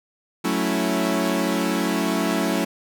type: chord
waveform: sawtooth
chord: F# minor seventh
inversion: none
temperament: equal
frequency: 185 / 220 / 277.2 / 329.6 Hz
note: F#3 / A3 / C#4 / E4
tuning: 0 / 0 / 0 / 0 cents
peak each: -22 dBFS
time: 0.44-2.65 s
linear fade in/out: 10 ms
effects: none

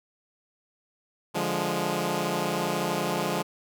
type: chord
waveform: 10% pulse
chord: D diminished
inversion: none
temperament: equal with one note detuned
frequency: 146.83 / 175.42 / 207.7 Hz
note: D3 / F3 / Ab3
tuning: 0 / +8 / 0 cents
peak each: -24 / -21 / -22 dBFS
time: 1.34-3.43 s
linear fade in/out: 20 ms
effects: none

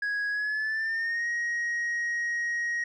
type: tone with pitch glide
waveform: sine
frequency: 1661.2 to 1886.3 Hz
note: G#6 to A#6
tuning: 0 to +20 cents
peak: -24 dBFS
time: 0.02-2.84 s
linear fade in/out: 5 ms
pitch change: +220 cents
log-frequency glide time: 0.3-1.28 s
effects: tanh soft clip ceiling -26 dBFS

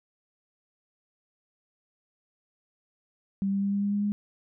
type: tone with pitch steps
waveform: sine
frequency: 196 / 197.59 / 199.2 / 200.8 / 202.4 / 204.1 / 205.7 Hz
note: G3 / G3 / G3 / G3 / G#3 / G#3 / G#3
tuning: 0 / +14 / +28 / +42 / -44 / -30 / -16 cents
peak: -24 dBFS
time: 3.42-4.12 s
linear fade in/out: 0 ms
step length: 100 ms
effects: none

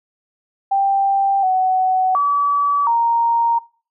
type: tone with pitch steps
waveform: sine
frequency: 787 / 748 / 1146 / 931 Hz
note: G5 / F#5 / D6 / A#5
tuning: +7 / +19 / -43 / -2 cents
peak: -13 dBFS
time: 0.71-3.59 s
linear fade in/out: 10 ms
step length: 720 ms
effects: noise-tail reverb RT60 0.4 s tail -22 dB re dry

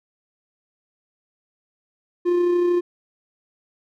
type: tone with amplitude modulation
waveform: triangle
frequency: 351.6 Hz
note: F4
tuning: 12 cents sharp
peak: -13 dBFS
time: 2.25-2.81 s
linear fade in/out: 20 ms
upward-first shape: sine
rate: 32.8 Hz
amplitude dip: 30%
effects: none

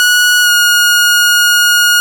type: tone with pitch glide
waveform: sawtooth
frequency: 1461 to 1436.7 Hz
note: F#6 to F6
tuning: -22 to +49 cents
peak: -3 dBFS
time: 0-2 s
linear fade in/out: 0 ms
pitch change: -29 cents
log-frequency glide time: 0.42-0.5 s
effects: none

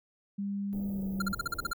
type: tone with pitch glide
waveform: sine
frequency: 200 to 193.41 Hz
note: G3 to G3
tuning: +35 to -23 cents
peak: -31 dBFS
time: 0.38-1.33 s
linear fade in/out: 10 ms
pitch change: -58 cents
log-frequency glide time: 0.86-1.05 s
type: band-stop noise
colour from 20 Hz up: pink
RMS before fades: -44 dBFS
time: 0.73-1.72 s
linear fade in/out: 0 ms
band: 570 to 16000 Hz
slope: 24 dB/octave
type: tone bursts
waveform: square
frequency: 1389 Hz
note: F6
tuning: 10 cents flat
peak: -29 dBFS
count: 9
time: 1.2-1.733 s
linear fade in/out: 5 ms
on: 21 ms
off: 43 ms
effects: none

